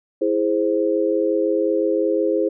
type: chord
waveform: sine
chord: E augmented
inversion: none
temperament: equal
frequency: 329.6 / 415.3 / 523.3 Hz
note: E4 / G#4 / B#4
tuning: 0 / 0 / 0 cents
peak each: -21 dBFS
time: 0.21-2.49 s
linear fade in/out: 10 ms
effects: none